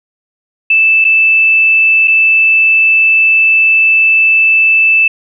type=tone with dropouts; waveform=sine; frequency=2637 Hz; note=E7; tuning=in tune; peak=-5 dBFS; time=0.7-5.08 s; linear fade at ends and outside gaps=5 ms; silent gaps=1.044-1.049 / 2.075-2.079 s; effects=none